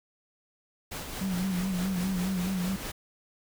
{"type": "noise with tremolo", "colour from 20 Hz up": "pink", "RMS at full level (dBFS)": -36, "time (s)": [0.91, 2.92], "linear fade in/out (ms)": 10, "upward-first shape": "triangle", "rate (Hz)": 4.7, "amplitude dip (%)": 45}
{"type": "tone with vibrato", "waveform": "sine", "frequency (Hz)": 185, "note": "F#3", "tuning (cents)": 0, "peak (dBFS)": -27, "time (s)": [1.21, 2.76], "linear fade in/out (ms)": 2, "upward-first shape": "sine", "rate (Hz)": 4.8, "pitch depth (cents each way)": 76}
{"effects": []}